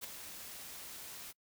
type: noise with ADSR envelope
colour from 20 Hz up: white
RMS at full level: -40 dBFS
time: 0.01-1.33 s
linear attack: 33 ms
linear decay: 4 ms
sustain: -8 dB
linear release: 27 ms
effects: noise-tail reverb RT60 0.1 s tail -26 dB re dry